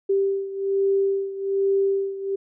sine beating tone pair, 392 / 393.2 Hz, G4 / G4, 0 / +5 cents, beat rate 1.2 Hz, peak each -21 / -25 dBFS, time 0.09-2.36 s, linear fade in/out 10 ms, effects none

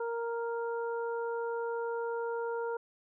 harmonic tone, 465.8 Hz, A#4, 1 cent flat, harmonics 1 / 2 / 3, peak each -33 / -39 / -43 dBFS, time 0-2.77 s, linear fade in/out 5 ms, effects none

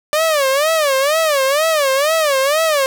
sawtooth tone with vibrato, 587 Hz, D5, 1 cent flat, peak -9 dBFS, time 0.13-2.86 s, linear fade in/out 0 ms, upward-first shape sine, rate 2.1 Hz, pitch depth 180 cents each way, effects 7-bit

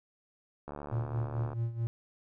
click train, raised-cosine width 1 ms, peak -27 dBFS, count 63, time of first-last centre 0.68-1.532 s, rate 72.8 Hz
triangle tone with tremolo, 116 Hz, A#2, 8 cents flat, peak -26 dBFS, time 0.92-1.87 s, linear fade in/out 0 ms, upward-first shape sine, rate 4.6 Hz, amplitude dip 75%
effects none

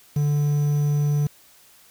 triangle tone with quantisation, 146.4 Hz, D3, 5 cents flat, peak -16 dBFS, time 0.16-1.27 s, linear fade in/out 5 ms, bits 7, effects white hiss -53 dBFS RMS until 1.9 s

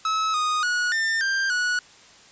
45% pulse tone with pitch steps, 1293 / 1240 / 1458 / 1799 / 1584 / 1467 Hz, E6 / D#6 / F#6 / A6 / G6 / F#6, -34 / -6 / -26 / +38 / +18 / -15 cents, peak -21 dBFS, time 0.05-1.79 s, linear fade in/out 2 ms, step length 290 ms, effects white hiss -50 dBFS RMS until 2.31 s + resampled to 16000 Hz

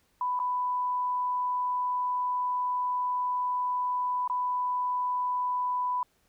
sine tone with dropouts, 994 Hz, B5, 11 cents sharp, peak -26 dBFS, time 0.21-6.03 s, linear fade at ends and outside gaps 2 ms, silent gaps 0.392-0.399 / 4.277-4.298 s, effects pink hiss -69 dBFS RMS until 6.28 s

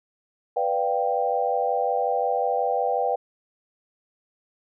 sine chord, G dominant seventh, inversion first, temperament equal, 493.9 / 587.3 / 698.5 / 784 Hz, B4 / D5 / F5 / G5, 0 / 0 / 0 / 0 cents, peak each -26 / -29 / -27 / -25 dBFS, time 0.56-3.16 s, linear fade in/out 10 ms, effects none

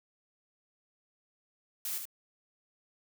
blue noise with echo, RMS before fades -36 dBFS, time 1.85-1.98 s, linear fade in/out 2 ms, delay 74 ms, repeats 1, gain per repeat -5 dB, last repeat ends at 2.054 s, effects none

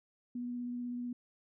sine tone with vibrato, 243.8 Hz, B3, 22 cents flat, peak -36 dBFS, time 0.35-1.13 s, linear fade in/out 5 ms, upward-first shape sine, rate 16 Hz, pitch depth 11 cents each way, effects none

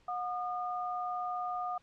sine tone pair together, 724.2 / 1218 Hz, F#5 / D#6, -37 / -37 cents, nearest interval major sixth, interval 900 cents, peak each -35 / -37 dBFS, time 0.08-1.78 s, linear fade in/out 5 ms, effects pink hiss -67 dBFS RMS until 1.82 s + low-pass 5000 Hz 12 dB/octave

